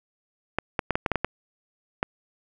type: clicks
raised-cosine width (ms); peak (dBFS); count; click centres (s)
0.5; -8; 9; 0.586 / 0.792 / 0.907 / 0.955 / 1.062 / 1.117 / 1.157 / 1.246 / 2.029
effects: none